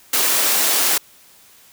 white high-pass noise, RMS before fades -17 dBFS, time 0.13-0.98 s, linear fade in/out 5 ms, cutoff 250 Hz, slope 24 dB/octave, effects white hiss -49 dBFS RMS until 1.72 s

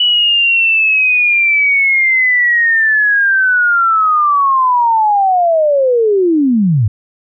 sine linear sweep, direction down, 2960 to 94.6 Hz, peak -8 dBFS, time 0-6.88 s, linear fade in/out 5 ms, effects none

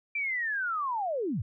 sine linear sweep, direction down, 2368 to 80 Hz, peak -28 dBFS, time 0.15-1.42 s, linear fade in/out 5 ms, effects none

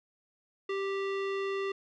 square tone with low-pass filter, 392 Hz, G4, in tune, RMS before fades -33 dBFS, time 0.69-1.72 s, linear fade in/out 5 ms, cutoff 2900 Hz, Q 1.4, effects none

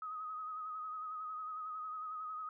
sine tone with vibrato, 1260 Hz, D#6, 21 cents sharp, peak -40 dBFS, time 0.02-2.49 s, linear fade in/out 2 ms, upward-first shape sine, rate 11 Hz, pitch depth 37 cents each way, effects none

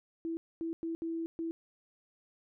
sine tone bursts at uneven times, 329.6 Hz, E4, in tune, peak -33 dBFS, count 5, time 0.25-0.37 / 0.61-0.73 / 0.83-0.95 / 1.02-1.26 / 1.39-1.51 s, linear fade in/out 0 ms, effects none

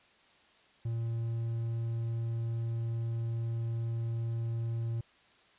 triangle tone, 115.3 Hz, A#2, 19 cents flat, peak -29 dBFS, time 0.85-5.01 s, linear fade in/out 5 ms, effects white hiss -63 dBFS RMS until 5.58 s + resampled to 8000 Hz

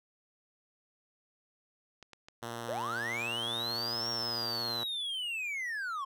clicks, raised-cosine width 0.2 ms, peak -32 dBFS, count 5, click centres 2.027 / 2.133 / 2.285 / 3.217 / 4.061 s
5% pulse tone with vibrato, 117.4 Hz, A#2, 13 cents sharp, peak -27 dBFS, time 2.42-4.84 s, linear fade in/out 10 ms, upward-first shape sine, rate 18 Hz, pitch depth 24 cents each way
triangle linear two-way sweep, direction up then down, 460 to 5590 to 1047 Hz, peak -32 dBFS, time 2.68-6.05 s, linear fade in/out 10 ms, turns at 4.09 s
effects none

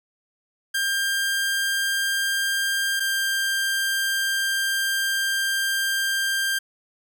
sawtooth tone pair in turn, 1595 / 1588.3 Hz, G6 / G6, +30 / +22 cents, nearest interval unison, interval 8 cents, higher first, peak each -18 dBFS, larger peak neither, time 0.74-3 / 3-6.59 s, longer second, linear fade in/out 10 ms, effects none

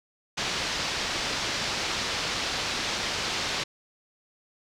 white low-pass noise, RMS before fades -30 dBFS, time 0.37-3.64 s, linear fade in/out 10 ms, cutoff 5400 Hz, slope 24 dB/octave, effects none

